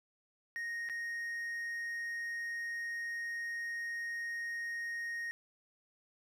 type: tone with dropouts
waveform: triangle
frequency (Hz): 1864.7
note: A#6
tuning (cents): 0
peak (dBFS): -35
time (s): 0.56-5.31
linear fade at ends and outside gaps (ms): 0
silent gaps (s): 0.889-0.897
effects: none